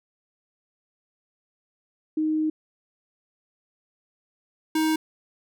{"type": "tone pair in turn", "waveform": ["sine", "square"], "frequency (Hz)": [311.1, 314.9], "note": ["D#4", "D#4"], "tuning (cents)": [0, 21], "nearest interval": "unison", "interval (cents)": 21, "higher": "second", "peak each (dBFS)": -21, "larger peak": "neither", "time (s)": [[2.17, 2.5], [4.75, 4.96]], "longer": "first", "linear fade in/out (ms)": 5, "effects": []}